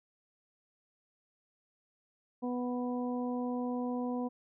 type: harmonic tone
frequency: 246.9 Hz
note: B3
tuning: in tune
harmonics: 1 / 2 / 3 / 4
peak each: -33 / -39 / -43 / -45 dBFS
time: 2.42-4.29 s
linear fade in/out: 20 ms
effects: none